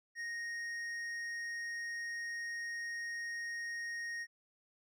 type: tone with hard clipping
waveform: sine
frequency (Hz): 1864.7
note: A#6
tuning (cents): 0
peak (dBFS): -40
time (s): 0.15-4.27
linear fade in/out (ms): 50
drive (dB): 7
effects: none